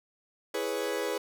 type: chord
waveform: 40% pulse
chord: C# minor seventh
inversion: first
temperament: equal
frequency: 329.6 / 415.3 / 493.9 / 554.4 Hz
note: E4 / G#4 / B4 / C#5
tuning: 0 / 0 / 0 / 0 cents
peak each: -38 / -33 / -33 / -36 dBFS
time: 0.54-1.18 s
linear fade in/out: 5 ms
effects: none